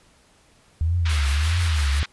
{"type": "tone with vibrato", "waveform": "sine", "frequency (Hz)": 77.78, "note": "D#2", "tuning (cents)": 0, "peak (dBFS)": -18, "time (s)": [0.81, 2.03], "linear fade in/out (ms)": 0, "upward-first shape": "triangle", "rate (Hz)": 1.6, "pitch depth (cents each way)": 230}
{"type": "band-pass noise", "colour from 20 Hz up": "pink", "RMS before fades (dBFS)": -32, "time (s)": [1.05, 2.06], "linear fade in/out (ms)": 10, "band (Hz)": [1200, 4800], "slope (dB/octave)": 24}
{"type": "noise with tremolo", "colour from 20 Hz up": "white", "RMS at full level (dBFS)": -34, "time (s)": [1.09, 2], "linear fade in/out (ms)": 5, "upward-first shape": "sine", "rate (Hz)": 5.9, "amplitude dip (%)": 50}
{"effects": ["pink hiss -57 dBFS RMS until 2.12 s", "resampled to 24000 Hz"]}